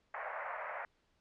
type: band-pass noise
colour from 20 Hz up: pink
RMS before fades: -42 dBFS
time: 0.14-0.85 s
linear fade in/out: 2 ms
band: 570 to 2100 Hz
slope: 48 dB/octave
effects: pink hiss -75 dBFS RMS until 1.2 s + low-pass 5000 Hz 12 dB/octave